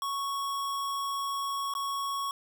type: tone with dropouts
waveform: square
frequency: 1108.7 Hz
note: C#6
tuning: in tune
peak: -31 dBFS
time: 0.02-2.31 s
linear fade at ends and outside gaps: 1 ms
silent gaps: 1.738-1.751 s
effects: none